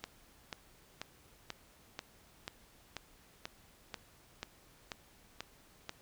click train, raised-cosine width 0.2 ms, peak -22 dBFS, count 13, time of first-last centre 0.04-5.894 s, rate 2.05 Hz, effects pink hiss -63 dBFS RMS until 6.01 s

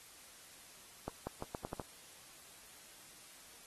accelerating click train, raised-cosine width 1 ms, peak -26 dBFS, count 7, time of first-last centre 1.08-1.798 s, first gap 190 ms, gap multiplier 0.81, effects white hiss -57 dBFS RMS until 3.66 s + AAC 32 kbps

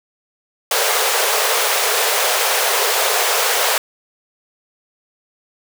pink high-pass noise, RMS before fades -17 dBFS, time 0.71-3.78 s, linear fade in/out 2 ms, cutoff 410 Hz, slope 96 dB/octave, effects none

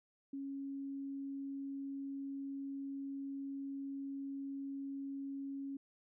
sine tone, 275.5 Hz, C#4, 11 cents flat, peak -40 dBFS, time 0.33-5.77 s, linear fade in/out 5 ms, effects none

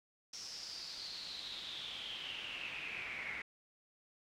brown noise with band-pass filter sweep, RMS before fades -45 dBFS, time 0.33-3.42 s, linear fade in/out 5 ms, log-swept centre 5600 to 2100 Hz, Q 7.8, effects none

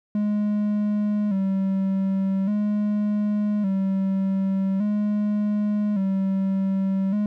triangle tone with vibrato, 200.5 Hz, G3, 39 cents sharp, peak -18 dBFS, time 0.15-7.26 s, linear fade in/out 2 ms, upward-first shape square, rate 0.43 Hz, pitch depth 68 cents each way, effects none

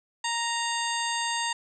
harmonic tone with a mistuned harmonic, 932.3 Hz, A#5, in tune, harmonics 1 / 2 / 3 / 4 / 5 / 7 / 8 / 9, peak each -30 / -33 / -35 / -36 / -37 / -38 / -39 / -40 dBFS, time 0.24-1.53 s, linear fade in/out 5 ms, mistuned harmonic 4, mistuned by -39 cents, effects none

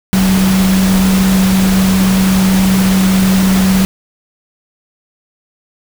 sine tone in noise, 189.6 Hz, F#3, 43 cents sharp, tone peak -8 dBFS, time 0.13-3.85 s, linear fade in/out 0 ms, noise pink, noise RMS -18 dBFS, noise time 0.13-3.85 s, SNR +7 dB, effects none

